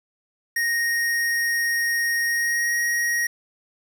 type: tone with pitch glide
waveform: square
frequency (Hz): 1864.7 to 1886.4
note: A#6 to A#6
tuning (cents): 0 to +20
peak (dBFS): -21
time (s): 0.56-3.27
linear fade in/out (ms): 5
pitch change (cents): +20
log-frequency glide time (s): 2.26-2.77
effects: 8-bit